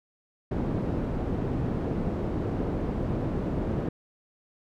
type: low-pass noise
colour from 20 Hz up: white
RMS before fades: -29 dBFS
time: 0.51-3.89 s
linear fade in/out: 5 ms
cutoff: 310 Hz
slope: 12 dB/octave
effects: none